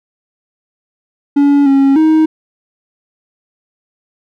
triangle tone with pitch steps, 284.3 / 273.8 / 314.8 Hz, C#4 / C#4 / D#4, +44 / -21 / +20 cents, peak -4 dBFS, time 1.36-2.26 s, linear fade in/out 10 ms, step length 300 ms, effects none

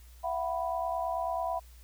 sine chord, E suspended second, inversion none, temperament equal with one note detuned, 670.8 / 740 / 987.8 Hz, E5 / F#5 / B5, +30 / 0 / 0 cents, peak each -33 / -34 / -35 dBFS, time 0.23-1.6 s, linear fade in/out 20 ms, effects added 60 Hz sine -50 dBFS peak until 1.83 s + white hiss -61 dBFS RMS until 1.83 s

